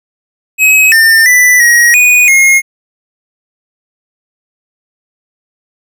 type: tone with pitch steps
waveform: square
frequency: 2551 / 1802 / 1984 / 1895 / 2470 / 2149 Hz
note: D#7 / A6 / B6 / A#6 / D#7 / C7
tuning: +43 / +41 / +7 / +28 / -13 / +46 cents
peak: -4 dBFS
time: 0.58-2.62 s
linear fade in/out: 50 ms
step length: 340 ms
effects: none